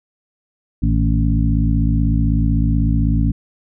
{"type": "harmonic tone with a mistuned harmonic", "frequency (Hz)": 56, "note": "A1", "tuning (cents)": 31, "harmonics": [1, 2, 3, 4, 5], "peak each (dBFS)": [-16, -19, -21, -22, -23], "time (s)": [0.82, 3.32], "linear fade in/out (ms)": 10, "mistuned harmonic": 3, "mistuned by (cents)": -70, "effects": []}